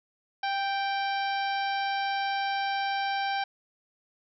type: harmonic tone with a mistuned harmonic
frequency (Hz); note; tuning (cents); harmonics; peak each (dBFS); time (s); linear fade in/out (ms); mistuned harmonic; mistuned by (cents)
783; G5; -2; 1 / 2 / 3 / 4 / 5 / 6 / 7; -28 / -34 / -38 / -40 / -42 / -44 / -45; 0.43-3.44; 5; 1; +17
effects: none